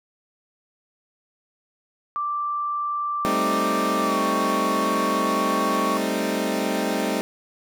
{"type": "tone with pitch glide", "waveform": "sine", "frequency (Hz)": [1174.7, 1114.5], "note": ["D6", "C#6"], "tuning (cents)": [0, 9], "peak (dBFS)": -23, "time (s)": [2.16, 5.97], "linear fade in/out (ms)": 0, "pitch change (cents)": -91, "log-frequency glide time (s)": [4.02, 4.2]}
{"type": "chord", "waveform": "20% pulse", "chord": "A half-diminished seventh", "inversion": "third", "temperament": "equal", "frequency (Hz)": [196, 220, 261.6, 311.1], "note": ["G3", "A3", "C4", "Eb4"], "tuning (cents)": [0, 0, 0, 0], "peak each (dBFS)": -23, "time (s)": [3.25, 7.21], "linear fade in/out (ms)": 0}
{"effects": []}